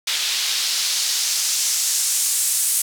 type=noise with band-pass filter sweep; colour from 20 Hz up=white; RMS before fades=-21 dBFS; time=0.07-2.82 s; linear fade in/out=5 ms; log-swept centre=3500 to 9300 Hz; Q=1.4; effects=none